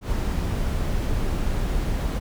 brown noise with ADSR envelope, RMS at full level -22 dBFS, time 0.01-2.2 s, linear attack 110 ms, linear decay 7 ms, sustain -2 dB, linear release 23 ms, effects none

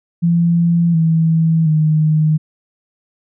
sine tone with pitch steps, 170 / 162.32 / 154.99 Hz, F3 / E3 / D#3, -46 / -26 / -6 cents, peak -10 dBFS, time 0.22-2.38 s, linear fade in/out 20 ms, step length 720 ms, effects none

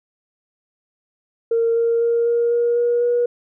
sine tone with pitch steps, 460.4 / 463.9 / 467.4 / 470.9 / 474.4 / 478 / 481.6 Hz, A#4 / A#4 / A#4 / A#4 / A#4 / A#4 / B4, -22 / -8 / +5 / +18 / +30 / +43 / -44 cents, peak -14 dBFS, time 1.51-3.26 s, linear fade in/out 5 ms, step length 250 ms, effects tanh soft clip ceiling -10 dBFS

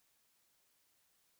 silence, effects white hiss -75 dBFS RMS until 1.39 s

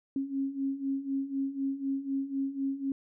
sine beating tone pair, 270 / 274 Hz, C#4 / C#4, -45 / -20 cents, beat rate 4 Hz, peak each -35 / -31 dBFS, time 0.16-2.92 s, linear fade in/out 2 ms, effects none

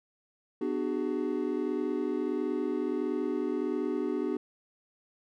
triangle chord, G# half-diminished seventh, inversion first, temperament just, 249.2 / 299 / 373.8 / 415.3 Hz, B3 / D4 / F#4 / G#4, +16 / +31 / +18 / 0 cents, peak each -33 / -31 / -31 / -34 dBFS, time 0.61-4.37 s, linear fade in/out 5 ms, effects none

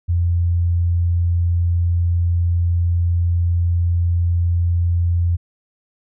sine tone, 86.3 Hz, F2, 20 cents flat, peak -14 dBFS, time 0.08-5.37 s, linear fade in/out 20 ms, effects none

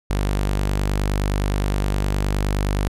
sawtooth tone, 49.64 Hz, G1, 22 cents sharp, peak -15 dBFS, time 0.1-2.88 s, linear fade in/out 0 ms, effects resampled to 32000 Hz

